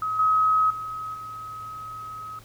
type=tone with level steps; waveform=sine; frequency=1273 Hz; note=D#6; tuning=39 cents sharp; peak=-24 / -17 / -30 / -34 dBFS; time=0.02-2.39 s; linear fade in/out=2 ms; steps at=0.19 / 0.7 / 1.14 s; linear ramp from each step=5 ms; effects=added 110 Hz sine -49 dBFS peak until 2.44 s + pink hiss -52 dBFS RMS until 2.44 s